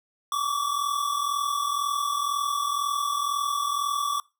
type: tone pair together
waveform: square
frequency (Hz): 1121 / 1163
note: C#6 / D6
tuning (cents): +19 / -17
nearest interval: minor second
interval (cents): 64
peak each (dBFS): -30 / -27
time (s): 0.32-4.2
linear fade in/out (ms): 2
effects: noise-tail reverb RT60 0.3 s tail -24 dB re dry